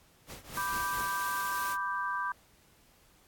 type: noise with tremolo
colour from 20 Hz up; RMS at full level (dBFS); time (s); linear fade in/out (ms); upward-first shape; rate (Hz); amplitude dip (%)
pink; -43; 0.26-1.13; 50; triangle; 4.4; 90
type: noise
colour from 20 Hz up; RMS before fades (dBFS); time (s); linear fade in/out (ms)
white; -41; 0.52-1.77; 50
type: chord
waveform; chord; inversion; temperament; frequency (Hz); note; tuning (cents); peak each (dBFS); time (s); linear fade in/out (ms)
sine; G major; first; equal; 987.8 / 1174.7 / 1568; B5 / D6 / G6; 0 / 0 / 0; -35; 0.57-2.32; 2
effects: pink hiss -63 dBFS RMS until 3.27 s + AAC 64 kbps